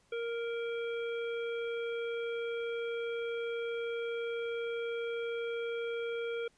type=harmonic tone; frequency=466.2 Hz; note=A#4; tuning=in tune; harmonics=1 / 3 / 5 / 7; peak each=-34 / -44 / -46 / -50 dBFS; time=0.12-6.48 s; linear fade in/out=5 ms; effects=pink hiss -69 dBFS RMS until 6.57 s + resampled to 22050 Hz